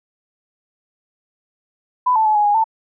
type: tone with pitch steps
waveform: sine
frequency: 998 / 880 / 858 / 834 / 824 / 891 Hz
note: B5 / A5 / A5 / G#5 / G#5 / A5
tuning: +18 / 0 / -44 / +7 / -14 / +22 cents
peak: -12 dBFS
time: 2.06-2.642 s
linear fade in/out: 10 ms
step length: 97 ms
effects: none